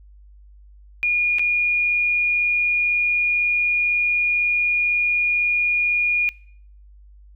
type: tone with dropouts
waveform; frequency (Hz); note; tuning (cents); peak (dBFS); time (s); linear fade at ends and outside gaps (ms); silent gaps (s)
sine; 2434; D#7; -39; -17; 1.03-6.29; 0; 1.385-1.394
effects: noise-tail reverb RT60 0.6 s tail -23 dB re dry + added 50 Hz sine -44 dBFS peak until 7.35 s